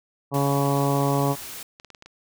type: harmonic tone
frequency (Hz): 140.1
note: C#3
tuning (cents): +19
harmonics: 1 / 2 / 3 / 4 / 5 / 6 / 7 / 8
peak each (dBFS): -23 / -26 / -28 / -29 / -30 / -31 / -31 / -32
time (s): 0.31-1.36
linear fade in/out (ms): 50
type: noise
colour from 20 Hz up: white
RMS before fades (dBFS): -37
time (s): 0.34-1.63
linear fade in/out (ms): 2
type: clicks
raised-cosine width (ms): 0.2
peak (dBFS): -27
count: 6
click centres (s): 1.799 / 1.847 / 1.903 / 1.948 / 2.024 / 2.06
effects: none